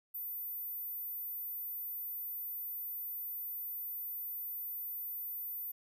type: tone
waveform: sine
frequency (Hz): 14110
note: A9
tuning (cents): +4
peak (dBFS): -38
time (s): 0.14-5.72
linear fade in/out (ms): 10
effects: none

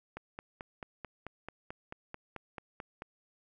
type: click train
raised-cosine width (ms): 0.5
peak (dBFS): -26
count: 14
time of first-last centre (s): 0.17-3.021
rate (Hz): 4.56
effects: none

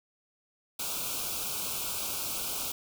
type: band-stop noise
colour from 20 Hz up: white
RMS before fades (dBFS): -34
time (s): 0.79-2.72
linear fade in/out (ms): 5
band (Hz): 1500 to 2300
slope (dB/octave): 96
effects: none

